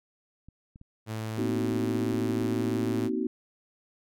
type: clicks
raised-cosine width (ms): 5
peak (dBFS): -36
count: 6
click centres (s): 0.486 / 0.759 / 0.814 / 1.723 / 2.139 / 2.426
type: tone with pitch glide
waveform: sawtooth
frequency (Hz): 110 to 111.21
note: A2 to A2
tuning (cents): 0 to +19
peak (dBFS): -28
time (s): 1.06-3.1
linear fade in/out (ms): 50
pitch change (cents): +19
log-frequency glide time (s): 1.72-2.73
type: chord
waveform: sine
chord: C half-diminished seventh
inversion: third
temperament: just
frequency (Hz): 235.5 / 261.6 / 314 / 376.7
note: Bb3 / C4 / Eb4 / Gb4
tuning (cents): +18 / 0 / +16 / +31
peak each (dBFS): -32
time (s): 1.38-3.27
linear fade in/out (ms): 2
effects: none